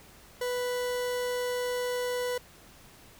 40% pulse tone, 493.9 Hz, B4, in tune, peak -28 dBFS, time 0.41-2.38 s, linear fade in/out 5 ms, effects pink hiss -54 dBFS RMS until 3.19 s

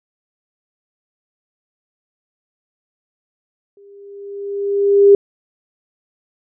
sine tone with exponential growth, 401.3 Hz, G4, 41 cents sharp, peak -3 dBFS, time 3.77-5.15 s, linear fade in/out 2 ms, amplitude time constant 300 ms, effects none

